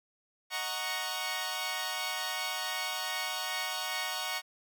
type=chord; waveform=10% pulse; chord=D# minor seventh; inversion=none; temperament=equal; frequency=622.3 / 740 / 932.3 / 1108.7 Hz; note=D#5 / F#5 / A#5 / C#6; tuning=0 / 0 / 0 / 0 cents; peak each=-34 / -29 / -30 / -29 dBFS; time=0.5-4.42 s; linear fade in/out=50 ms; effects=none